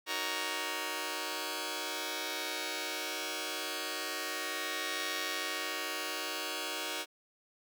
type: chord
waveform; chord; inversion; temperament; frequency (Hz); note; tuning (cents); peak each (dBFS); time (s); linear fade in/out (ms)
5% pulse; D# minor seventh; none; just; 311.1 / 373.4 / 466.7 / 560; D#4 / F#4 / A#4 / C#5; 0 / +16 / +2 / +18; -29; 0.06-7.06; 50
effects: none